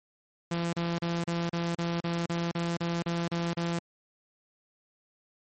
sawtooth tone bursts, 170 Hz, F3, 46 cents flat, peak -24 dBFS, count 13, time 0.51-3.79 s, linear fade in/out 5 ms, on 220 ms, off 35 ms, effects MP3 32 kbps

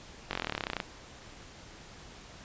slowing click train, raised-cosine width 0.3 ms, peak -15 dBFS, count 19, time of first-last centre 0.31-0.802 s, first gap 21 ms, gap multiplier 1.03, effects pink hiss -50 dBFS RMS until 2.44 s + resampled to 16000 Hz

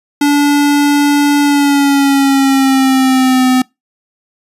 square tone with pitch glide, 288.7 to 255.7 Hz, D4 to C4, -30 to -40 cents, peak -8 dBFS, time 0.21-3.62 s, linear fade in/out 5 ms, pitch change -210 cents, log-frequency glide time 1.41-3.48 s, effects noise-tail reverb RT60 0.2 s tail -25 dB re dry + resampled to 32000 Hz

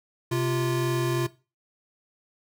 square tone pair together, 129.9 / 346.8 Hz, C3 / F4, -12 / -12 cents, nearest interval octave + perfect fourth, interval 1700 cents, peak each -27 dBFS, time 0.31-1.27 s, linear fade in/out 10 ms, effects noise-tail reverb RT60 0.3 s tail -18 dB re dry

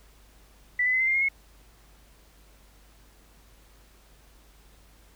sine tone with pitch steps, 1975.5 / 2008 / 2040 / 2074 / 2108 / 2142 / 2177 Hz, B6 / B6 / C7 / C7 / C7 / C7 / C#7, 0 / +28 / -44 / -16 / +12 / +40 / -32 cents, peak -21 dBFS, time 0.79-1.287 s, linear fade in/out 5 ms, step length 71 ms, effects added 50 Hz sine -55 dBFS peak until 5.15 s + pink hiss -59 dBFS RMS until 5.15 s

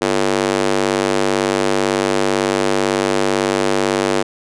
square tone with high-pass filter, 49 Hz, G1, in tune, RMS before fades -17 dBFS, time 0.01-4.23 s, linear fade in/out 10 ms, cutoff 360 Hz, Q 1.5, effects resampled to 22050 Hz

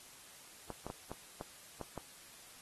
clicks, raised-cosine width 1 ms, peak -28 dBFS, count 7, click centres 0.703 / 0.866 / 0.901 / 1.116 / 1.411 / 1.813 / 1.977 s, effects white hiss -56 dBFS RMS until 2.61 s + AAC 32 kbps

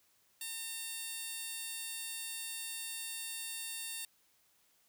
15% pulse tone with high-pass filter, 910 Hz, A#5, 42 cents flat, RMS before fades -42 dBFS, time 0.41-4.05 s, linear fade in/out 2 ms, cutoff 5200 Hz, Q 0.53, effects white hiss -71 dBFS RMS until 4.88 s

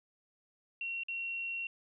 sine tone with dropouts, 2735 Hz, F7, 37 cents flat, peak -35 dBFS, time 0.81-1.67 s, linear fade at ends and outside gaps 2 ms, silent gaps 1.035-1.084 s, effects none

